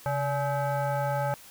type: tone with frequency modulation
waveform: sine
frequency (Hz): 136.1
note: C#3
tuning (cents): -31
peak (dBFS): -25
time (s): 0.06-1.34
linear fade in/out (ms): 0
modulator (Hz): 711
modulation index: 1.4
effects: white hiss -50 dBFS RMS until 1.5 s